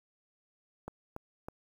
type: clicks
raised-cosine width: 1 ms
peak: -26 dBFS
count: 3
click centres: 0.88 / 1.164 / 1.485 s
effects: 9-bit